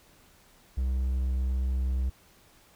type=tone; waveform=triangle; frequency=64.4 Hz; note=C2; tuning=27 cents flat; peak=-23 dBFS; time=0.77-2.1 s; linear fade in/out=10 ms; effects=pink hiss -59 dBFS RMS until 2.75 s